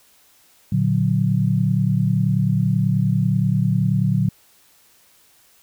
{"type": "chord", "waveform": "sine", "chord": "Bb augmented", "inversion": "none", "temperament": "equal", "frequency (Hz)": [116.54, 146.83, 185], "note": ["Bb2", "D3", "F#3"], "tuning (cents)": [0, 0, 0], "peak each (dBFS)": -20, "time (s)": [0.72, 4.29], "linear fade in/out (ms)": 5, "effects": ["white hiss -55 dBFS RMS until 5.62 s"]}